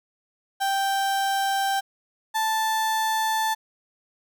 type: tone pair in turn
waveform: 35% pulse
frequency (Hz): 784 / 880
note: G5 / A5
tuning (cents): 0 / 0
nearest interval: major second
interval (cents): 200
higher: second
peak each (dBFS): -20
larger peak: neither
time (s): 0.6-1.81 / 2.34-3.55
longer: neither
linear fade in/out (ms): 20
effects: none